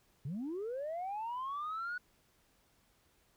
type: linear sweep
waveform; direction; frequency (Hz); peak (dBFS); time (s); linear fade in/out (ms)
sine; up; 122.8 to 1480; -35; 0.25-1.98; 5
effects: tanh soft clip ceiling -34 dBFS + pink hiss -71 dBFS RMS until 3.36 s

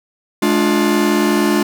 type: chord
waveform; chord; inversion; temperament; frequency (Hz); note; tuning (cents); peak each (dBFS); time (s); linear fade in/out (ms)
45% pulse; D diminished; second; just; 211.4 / 293.7 / 352.4; Ab3 / D4 / F4; +31 / 0 / +16; -17; 0.42-1.63; 5
effects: none

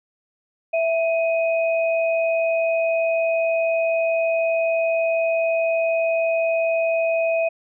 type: tone pair together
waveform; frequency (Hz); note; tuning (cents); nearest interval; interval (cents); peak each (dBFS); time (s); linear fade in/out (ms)
sine; 659.3 / 2504; E5 / D#7; 0 / +10; octave + major seventh; 2310; -18 / -27; 0.73-7.49; 10
effects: none

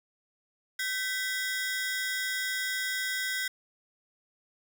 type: ring-modulated tone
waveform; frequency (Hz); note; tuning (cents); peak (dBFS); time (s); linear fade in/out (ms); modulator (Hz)
sawtooth; 1760; A6; 0; -23; 0.79-3.48; 5; 224
effects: none

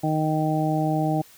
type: harmonic tone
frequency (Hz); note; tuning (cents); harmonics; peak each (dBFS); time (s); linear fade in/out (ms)
155.56; D#3; 0; 1 / 2 / 3 / 4 / 5; -24 / -25 / -36 / -29 / -27; 0.03-1.22; 10
effects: white hiss -51 dBFS RMS until 1.37 s

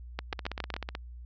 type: two click trains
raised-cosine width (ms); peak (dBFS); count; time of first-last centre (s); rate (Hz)
0.3; -19 / -16; 11 / 5; 0.33-0.951 / 0.19-0.74; 16.1 / 7.27
effects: added 60 Hz sine -42 dBFS peak until 1.25 s + resampled to 16000 Hz

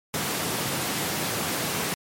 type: high-pass noise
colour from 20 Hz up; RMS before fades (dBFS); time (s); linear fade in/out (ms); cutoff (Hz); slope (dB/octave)
pink; -28; 0.14-1.94; 0; 110; 24
effects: MP3 64 kbps

